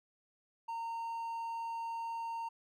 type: tone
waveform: triangle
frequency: 919 Hz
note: A#5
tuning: 25 cents flat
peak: -35 dBFS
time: 0.68-2.49 s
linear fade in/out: 10 ms
effects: none